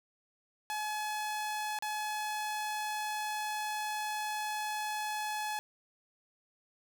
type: tone with dropouts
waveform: sawtooth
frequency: 850 Hz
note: G#5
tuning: 40 cents sharp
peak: -30 dBFS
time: 0.7-5.59 s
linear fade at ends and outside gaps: 0 ms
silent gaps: 1.788-1.824 s
effects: none